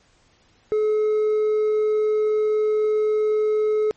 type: tone with hard clipping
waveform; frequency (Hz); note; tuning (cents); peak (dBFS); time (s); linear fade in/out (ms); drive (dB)
sine; 428.1; A4; -47; -18; 0.72-3.91; 0; 2
effects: pink hiss -59 dBFS RMS until 3.96 s + MP3 32 kbps